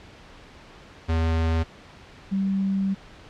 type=tone pair in turn; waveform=square / sine; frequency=81.5 / 194.19 Hz; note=E2 / G3; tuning=-19 / -16 cents; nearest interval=octave + minor third; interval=1503 cents; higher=second; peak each=-21 dBFS; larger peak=neither; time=1.08-1.64 / 2.31-2.95 s; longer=second; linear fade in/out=20 ms; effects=pink hiss -47 dBFS RMS until 3.29 s + low-pass 4000 Hz 12 dB/octave